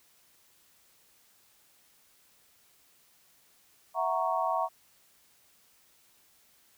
sine chord, F# dominant seventh, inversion third, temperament equal, 659.3 / 740 / 932.3 / 1108.7 Hz, E5 / F#5 / A#5 / C#6, 0 / 0 / 0 / 0 cents, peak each -32 dBFS, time 3.94-4.69 s, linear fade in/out 50 ms, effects white hiss -64 dBFS RMS until 6.77 s

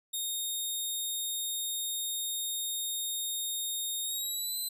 10% pulse tone with pitch glide, 3700 to 4035 Hz, A#7 to B7, -14 to +36 cents, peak -25 dBFS, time 0.13-4.69 s, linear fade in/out 10 ms, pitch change +150 cents, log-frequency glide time 4.03-4.57 s, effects resampled to 32000 Hz

